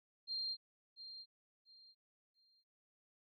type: tone with echo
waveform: sine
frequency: 4190 Hz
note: C8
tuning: 2 cents sharp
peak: -38 dBFS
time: 0.27-0.57 s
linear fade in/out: 50 ms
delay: 690 ms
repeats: 3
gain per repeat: -11 dB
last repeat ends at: 2.64 s
effects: none